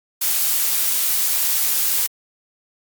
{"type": "noise", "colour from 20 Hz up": "blue", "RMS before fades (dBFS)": -19, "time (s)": [0.21, 2.07], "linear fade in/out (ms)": 10, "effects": ["Opus 48 kbps"]}